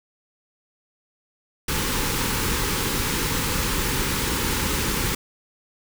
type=band-stop noise; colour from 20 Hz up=pink; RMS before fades=-24 dBFS; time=1.68-5.15 s; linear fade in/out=5 ms; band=540 to 820 Hz; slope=96 dB/octave; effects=none